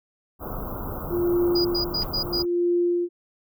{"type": "band-stop noise", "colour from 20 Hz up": "pink", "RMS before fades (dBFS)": -32, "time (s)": [0.39, 2.46], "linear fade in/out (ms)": 50, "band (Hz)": [1400, 13000], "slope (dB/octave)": 96}
{"type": "tone with tremolo", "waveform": "sine", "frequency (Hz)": 349.2, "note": "F4", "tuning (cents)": 0, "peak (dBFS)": -18, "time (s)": [1.09, 3.09], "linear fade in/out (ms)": 50, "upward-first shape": "sine", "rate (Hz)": 0.75, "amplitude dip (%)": 95}
{"type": "tone bursts", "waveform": "sine", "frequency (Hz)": 4909, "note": "D#8", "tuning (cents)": -24, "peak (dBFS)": -23, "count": 5, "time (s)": [1.55, 2.426], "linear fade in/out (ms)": 10, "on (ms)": 100, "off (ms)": 94}
{"type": "noise with exponential decay", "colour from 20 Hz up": "brown", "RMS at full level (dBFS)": -27, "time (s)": [2.02, 2.15], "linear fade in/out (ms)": 0, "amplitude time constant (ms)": 27}
{"effects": []}